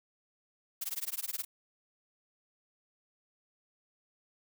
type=noise with tremolo; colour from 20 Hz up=blue; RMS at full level=-34 dBFS; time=0.81-1.45 s; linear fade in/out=10 ms; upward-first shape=sine; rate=19 Hz; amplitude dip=100%; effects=none